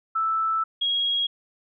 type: tone pair in turn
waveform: sine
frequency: 1318.5 / 3294 Hz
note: E6 / G#7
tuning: 0 / -15 cents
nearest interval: octave + major third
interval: 1585 cents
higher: second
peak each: -21 dBFS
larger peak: neither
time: 0.15-0.64 / 0.81-1.27 s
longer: first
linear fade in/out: 10 ms
effects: none